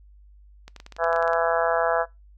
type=clicks; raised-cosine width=0.2 ms; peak=-24 dBFS; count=12; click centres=0.68 / 0.763 / 0.801 / 0.864 / 0.923 / 0.965 / 1.042 / 1.129 / 1.162 / 1.226 / 1.278 / 1.333 s
type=harmonic tone; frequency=166.8 Hz; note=E3; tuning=21 cents sharp; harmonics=3 / 4 / 5 / 6 / 7 / 8 / 9 / 10; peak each=-26 / -23 / -29 / -30 / -33 / -29 / -33 / -31 dBFS; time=0.98-2.06 s; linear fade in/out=50 ms
effects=noise-tail reverb RT60 0.2 s tail -22 dB re dry + added 50 Hz sine -48 dBFS peak until 2.37 s